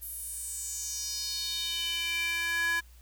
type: tone with high-pass filter sweep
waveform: square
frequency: 335.7 Hz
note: E4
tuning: 32 cents sharp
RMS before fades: -33 dBFS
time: 0.01-2.81 s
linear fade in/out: 20 ms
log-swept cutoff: 12000 to 1500 Hz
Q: 4
effects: added 60 Hz sine -51 dBFS peak until 3.01 s + white hiss -62 dBFS RMS until 3.01 s